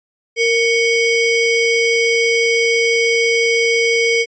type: ring-modulated tone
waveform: square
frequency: 1345 Hz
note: E6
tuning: 34 cents sharp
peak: -10 dBFS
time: 0.36-4.26 s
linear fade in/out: 50 ms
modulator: 882 Hz
effects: resampled to 16000 Hz